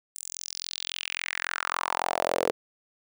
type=tone with high-pass filter sweep; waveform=sawtooth; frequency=43.65 Hz; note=F1; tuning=in tune; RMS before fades=-31 dBFS; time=0.15-2.51 s; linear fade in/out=0 ms; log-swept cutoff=8400 to 450 Hz; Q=3.6; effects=none